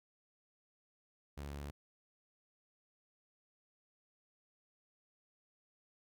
sawtooth tone, 71.4 Hz, D2, 48 cents flat, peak -39 dBFS, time 1.37-1.71 s, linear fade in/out 10 ms, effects none

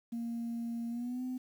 sine tone with pitch glide, 233.1 to 254.2 Hz, A#3 to C4, 0 to -50 cents, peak -33 dBFS, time 0.12-1.38 s, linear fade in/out 10 ms, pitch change +150 cents, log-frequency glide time 0.89-1.23 s, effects tanh soft clip ceiling -32 dBFS + 10-bit

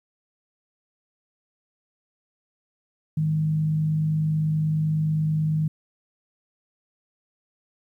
sine tone with frequency modulation, 155.56 Hz, D#3, in tune, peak -20 dBFS, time 3.17-5.68 s, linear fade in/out 5 ms, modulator 49.4 Hz, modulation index 0.24, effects 10-bit

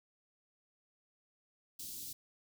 white band-stop noise, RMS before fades -45 dBFS, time 1.79-2.13 s, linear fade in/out 5 ms, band 310 to 3800 Hz, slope 24 dB/octave, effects none

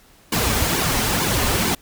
pink noise with flanger, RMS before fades -20 dBFS, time 0.32-1.75 s, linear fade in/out 5 ms, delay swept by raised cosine 1.5 to 6.2 ms, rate 2.2 Hz, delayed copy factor -0.8, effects pink hiss -52 dBFS RMS until 1.81 s

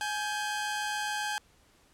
sawtooth tone pair together, 839.5 / 1572 Hz, G#5 / G6, +18 / +4 cents, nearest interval major seventh, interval 1086 cents, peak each -29 / -31 dBFS, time 0.01-1.38 s, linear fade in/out 0 ms, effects pink hiss -63 dBFS RMS until 1.93 s + low-pass 11000 Hz 12 dB/octave

